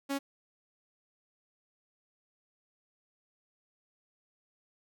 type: tone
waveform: sawtooth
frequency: 277.2 Hz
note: C#4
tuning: in tune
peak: -27 dBFS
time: 0.09-0.19 s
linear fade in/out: 20 ms
effects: none